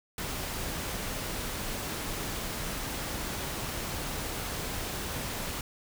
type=noise; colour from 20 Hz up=pink; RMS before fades=-35 dBFS; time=0.18-5.61 s; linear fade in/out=2 ms; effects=none